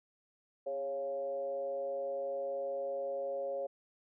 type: tone with frequency modulation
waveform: sine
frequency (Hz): 551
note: C#5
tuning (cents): -11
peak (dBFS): -34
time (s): 0.66-3.67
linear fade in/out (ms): 10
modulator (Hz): 145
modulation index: 0.63
effects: none